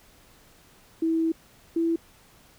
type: tone pair in turn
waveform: sine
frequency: 325.7 / 331.8 Hz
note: E4 / E4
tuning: -21 / +11 cents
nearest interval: unison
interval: 32 cents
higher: second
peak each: -21 dBFS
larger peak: neither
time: 1.02-1.32 / 1.76-1.96 s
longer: first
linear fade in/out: 5 ms
effects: pink hiss -56 dBFS RMS until 2.58 s